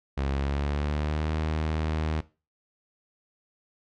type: tone with pitch glide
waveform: sawtooth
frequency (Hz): 68.8 to 78.12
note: C#2 to D#2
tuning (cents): -12 to +8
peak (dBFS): -22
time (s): 0.17-2.21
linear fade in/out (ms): 10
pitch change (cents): +220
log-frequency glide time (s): 0.34-1.33
effects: noise-tail reverb RT60 0.3 s tail -18 dB re dry + low-pass 4000 Hz 12 dB/octave